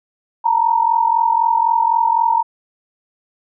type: tone pair together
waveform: sine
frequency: 904 / 947.9 Hz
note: A5 / A#5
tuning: +47 / +29 cents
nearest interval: minor second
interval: 82 cents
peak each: -15 dBFS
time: 0.44-2.43 s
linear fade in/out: 20 ms
effects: none